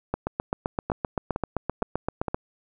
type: two click trains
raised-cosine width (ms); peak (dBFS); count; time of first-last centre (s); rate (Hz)
1; -13 / -11; 4 / 18; 0.9-2.282 / 0.14-2.345; 2.17 / 7.71
effects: none